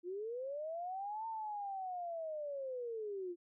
sine linear two-way sweep, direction up then down, 339.8 to 905 to 339.8 Hz, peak -39 dBFS, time 0.03-3.36 s, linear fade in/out 50 ms, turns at 1.27 s, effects none

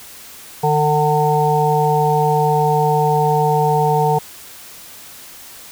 harmonic tone with a mistuned harmonic, 150 Hz, D3, 37 cents sharp, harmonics 1 / 3 / 5 / 6, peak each -18 / -18 / -18 / -18 dBFS, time 0.63-4.19 s, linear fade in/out 10 ms, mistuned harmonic 1, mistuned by +20 cents, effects white hiss -38 dBFS RMS until 5.71 s

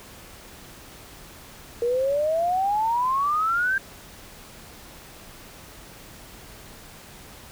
sine exponential sweep, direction up, 466.2 to 1599 Hz, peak -20 dBFS, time 1.82-3.78 s, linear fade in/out 2 ms, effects pink hiss -45 dBFS RMS until 7.51 s

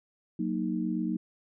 sine chord, D# minor, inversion first, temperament equal, 185 / 233.1 / 311.1 Hz, F#3 / A#3 / D#4, 0 / 0 / 0 cents, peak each -32 dBFS, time 0.39-1.17 s, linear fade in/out 5 ms, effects none

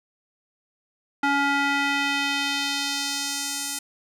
square tone with band-pass filter sweep, 281.3 Hz, C#4, 26 cents sharp, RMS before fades -25 dBFS, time 1.23-3.79 s, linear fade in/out 5 ms, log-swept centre 1300 to 8800 Hz, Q 1.2, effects none

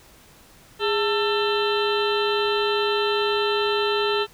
harmonic tone with a mistuned harmonic, 445 Hz, A4, 20 cents sharp, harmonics 1 / 2 / 3 / 4 / 6 / 7 / 8 / 9, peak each -22 / -29 / -28 / -33 / -31 / -30 / -36 / -32 dBFS, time 0.79-4.27 s, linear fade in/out 50 ms, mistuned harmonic 1, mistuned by -130 cents, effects pink hiss -51 dBFS RMS until 4.33 s

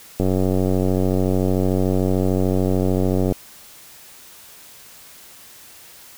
click train, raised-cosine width 2 ms, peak -7 dBFS, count 293, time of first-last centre 0.2-3.323 s, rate 93.5 Hz, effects white hiss -44 dBFS RMS until 6.17 s

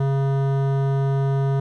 sine tone with hard clipping, 136.9 Hz, C#3, 21 cents flat, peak -20 dBFS, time 0-1.6 s, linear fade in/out 5 ms, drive 15 dB, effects none

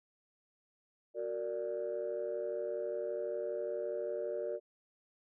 sine chord, Gb augmented, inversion none, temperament equal with one note detuned, 370 / 462.1 / 587.3 Hz, Gb4 / Bb4 / D5, 0 / -15 / 0 cents, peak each -40 / -38 / -37 dBFS, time 1.14-4.6 s, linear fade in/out 50 ms, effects tanh soft clip ceiling -28 dBFS

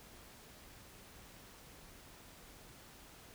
silence, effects pink hiss -57 dBFS RMS until 3.34 s

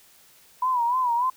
sine tone with vibrato, 982 Hz, B5, 10 cents flat, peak -20 dBFS, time 0.62-1.3 s, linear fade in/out 5 ms, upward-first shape sine, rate 3.4 Hz, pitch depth 92 cents each way, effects white hiss -55 dBFS RMS until 1.36 s

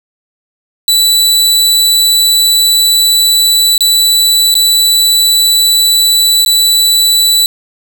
sawtooth tone with dropouts, 3963 Hz, B7, 5 cents sharp, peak -3 dBFS, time 0.88-7.46 s, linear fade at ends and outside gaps 1 ms, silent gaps 3.779-3.807 / 4.542-4.552 / 6.449-6.461 s, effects none

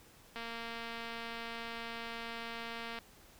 click train, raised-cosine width 0.3 ms, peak -27 dBFS, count 608, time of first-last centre 0.36-2.988 s, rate 231 Hz, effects pink hiss -60 dBFS RMS until 3.39 s

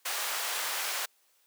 pink high-pass noise, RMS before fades -33 dBFS, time 0.05-1.06 s, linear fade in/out 10 ms, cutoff 880 Hz, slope 12 dB/octave, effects white hiss -68 dBFS RMS until 1.46 s + high-pass 400 Hz 12 dB/octave

